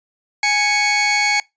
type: tone pair together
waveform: sawtooth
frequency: 830.4 / 2217 Hz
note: G#5 / C#7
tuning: 0 / 0 cents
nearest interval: octave + perfect fourth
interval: 1700 cents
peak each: -16 / -12 dBFS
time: 0.43-1.4 s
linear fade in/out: 2 ms
effects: noise-tail reverb RT60 0.2 s tail -24 dB re dry + resampled to 16000 Hz